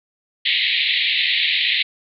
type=band-pass noise; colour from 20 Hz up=white; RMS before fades=-19 dBFS; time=0.45-1.83 s; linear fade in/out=10 ms; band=1900 to 4100 Hz; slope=96 dB/octave; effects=none